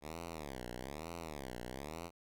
5% pulse tone with vibrato, 71.4 Hz, D2, 48 cents flat, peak -32 dBFS, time 0.01-2.11 s, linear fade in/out 50 ms, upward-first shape sine, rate 1.1 Hz, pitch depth 300 cents each way, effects none

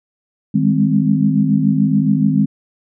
sine chord, Ab major seventh, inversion second, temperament equal with one note detuned, 155.56 / 200.7 / 207.7 / 261.6 Hz, Eb3 / G3 / Ab3 / C4, 0 / +41 / 0 / 0 cents, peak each -17 dBFS, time 0.54-2.46 s, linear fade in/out 10 ms, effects none

